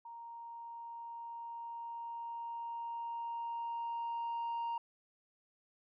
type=tone with level ramp; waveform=sine; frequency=932.3 Hz; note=A#5; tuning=in tune; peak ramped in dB=-46 to -32 dBFS; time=0.05-4.78 s; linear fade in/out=5 ms; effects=tanh soft clip ceiling -34 dBFS